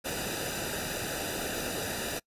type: noise with comb filter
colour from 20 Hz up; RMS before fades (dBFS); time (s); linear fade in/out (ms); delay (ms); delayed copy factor
pink; -34; 0.04-2.2; 20; 0.92; -0.75
effects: noise-tail reverb RT60 0.1 s tail -25 dB re dry + resampled to 32000 Hz